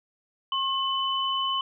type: tone pair together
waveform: sine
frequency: 1077 / 3008 Hz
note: C6 / F#7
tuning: +50 / +28 cents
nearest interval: octave + tritone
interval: 1778 cents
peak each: -27 dBFS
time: 0.52-1.61 s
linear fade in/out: 2 ms
effects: none